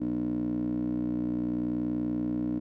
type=tone with band-pass filter; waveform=15% pulse; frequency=60.6 Hz; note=B1; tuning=32 cents flat; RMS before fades=-30 dBFS; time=0-2.6 s; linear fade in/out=20 ms; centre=290 Hz; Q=7.3; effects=none